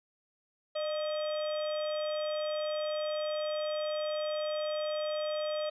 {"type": "harmonic tone with a mistuned harmonic", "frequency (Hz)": 628, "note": "D#5", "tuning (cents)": 16, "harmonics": [1, 2, 3, 4, 5, 6, 7], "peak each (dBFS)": [-31, -43, -50, -50, -47, -45, -49], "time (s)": [0.75, 5.7], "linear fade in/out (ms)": 10, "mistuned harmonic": 1, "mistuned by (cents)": -58, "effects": []}